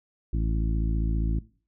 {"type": "harmonic tone", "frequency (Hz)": 55, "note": "A1", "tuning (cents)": 0, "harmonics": [1, 2, 3, 4, 5, 6], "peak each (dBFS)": [-24, -32, -34, -39, -38, -40], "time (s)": [0.33, 1.39], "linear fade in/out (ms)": 5, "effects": ["noise-tail reverb RT60 0.4 s tail -19 dB re dry"]}